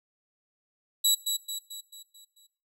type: tone with echo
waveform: 20% pulse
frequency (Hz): 3910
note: B7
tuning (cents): -18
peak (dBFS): -15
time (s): 1.04-1.15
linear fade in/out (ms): 10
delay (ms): 220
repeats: 6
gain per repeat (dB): -6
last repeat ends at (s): 2.47
effects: noise-tail reverb RT60 0.4 s tail -17 dB re dry